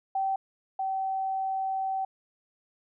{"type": "tone pair in turn", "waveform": "sine", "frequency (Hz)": [773, 768.1], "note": ["G5", "G5"], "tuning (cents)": [-24, -35], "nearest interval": "unison", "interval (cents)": 11, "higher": "first", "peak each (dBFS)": [-25, -27], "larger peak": "first", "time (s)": [[0.15, 0.36], [0.79, 2.05]], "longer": "second", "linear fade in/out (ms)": 5, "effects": []}